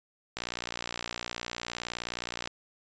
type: click train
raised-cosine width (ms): 0.2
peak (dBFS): -16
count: 126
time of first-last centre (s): 0.37-2.474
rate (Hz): 59.4
effects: resampled to 16000 Hz